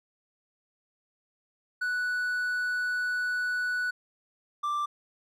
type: tone pair in turn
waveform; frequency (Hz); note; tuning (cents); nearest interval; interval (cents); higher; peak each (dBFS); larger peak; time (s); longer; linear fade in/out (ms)
triangle; 1480 / 1177.7; F#6 / D6; 0 / +4; major third; 396; first; -25; neither; 1.81-3.91 / 4.63-4.86; first; 10
effects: none